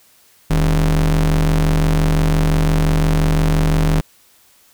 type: ring-modulated tone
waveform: square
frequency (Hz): 60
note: B1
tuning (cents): -49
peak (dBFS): -10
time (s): 0.5-4.01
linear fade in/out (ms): 10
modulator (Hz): 97.1
effects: white hiss -52 dBFS RMS until 4.73 s